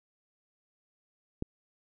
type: click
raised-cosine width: 3 ms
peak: -19 dBFS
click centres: 1.424 s
effects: none